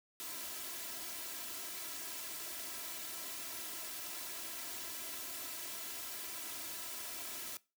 white noise with comb filter, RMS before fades -44 dBFS, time 0.2-7.57 s, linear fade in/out 0 ms, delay 3 ms, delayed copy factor +0.85, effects noise-tail reverb RT60 0.3 s tail -22 dB re dry + high-pass 100 Hz 12 dB/octave

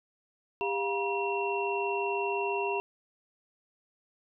sine tone cluster, 400.5 / 703 / 958 / 2723 Hz, G4 / F5 / A#5 / F7, +37 / +11 / +47 / -44 cents, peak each -31 / -37 / -33 / -35 dBFS, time 0.61-2.8 s, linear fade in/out 0 ms, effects none

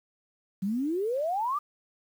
sine exponential sweep, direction up, 183.9 to 1230 Hz, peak -26 dBFS, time 0.62-1.59 s, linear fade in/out 10 ms, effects 9-bit

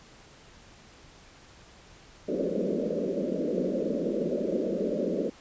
white band-pass noise, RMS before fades -29 dBFS, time 2.28-5.3 s, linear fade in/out 10 ms, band 170 to 590 Hz, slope 96 dB/octave, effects pink hiss -53 dBFS RMS until 5.4 s + resampled to 16000 Hz

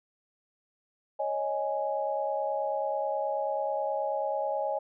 sine chord, C# suspended second, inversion none, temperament just, 554.4 / 623.7 / 831.5 Hz, C#5 / D#5 / G#5, 0 / +4 / +2 cents, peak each -32 dBFS, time 1.19-4.79 s, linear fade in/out 10 ms, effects none

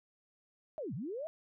sine linear two-way sweep, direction down then up, 661 to 107.6 to 661 Hz, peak -37 dBFS, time 0.78-1.27 s, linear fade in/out 0 ms, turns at 0.94 s, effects none

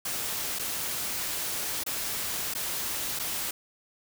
white noise with dropouts, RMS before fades -32 dBFS, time 0.05-3.51 s, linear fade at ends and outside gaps 5 ms, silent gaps 0.588-0.593 / 1.837-1.863 / 2.539-2.549 / 3.191-3.195 s, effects none

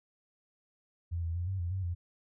sine tone with pitch steps, 85.3 / 83.2 / 87.5 / 95.6 / 86.5 / 94.9 / 87 Hz, F2 / E2 / F2 / G2 / F2 / F#2 / F2, -40 / +17 / +4 / -43 / -16 / +44 / -6 cents, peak -31 dBFS, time 1.11-1.95 s, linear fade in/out 20 ms, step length 120 ms, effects none

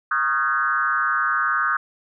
sine tone with frequency modulation, 1377 Hz, F6, 25 cents flat, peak -18 dBFS, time 0.11-1.77 s, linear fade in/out 5 ms, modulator 141 Hz, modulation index 1.7, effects none

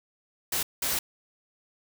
white noise bursts at uneven times, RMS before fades -28 dBFS, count 2, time 0.52-0.63 / 0.82-0.99 s, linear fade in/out 5 ms, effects none

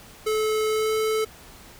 square tone with pitch glide, 432.9 to 436.4 Hz, A4 to A4, -28 to -14 cents, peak -22 dBFS, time 0.26-1.25 s, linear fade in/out 10 ms, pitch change +14 cents, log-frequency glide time 0.66-0.94 s, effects pink hiss -47 dBFS RMS until 1.79 s

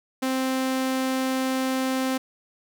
sawtooth tone, 261.6 Hz, C4, in tune, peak -19 dBFS, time 0.22-2.18 s, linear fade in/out 10 ms, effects none

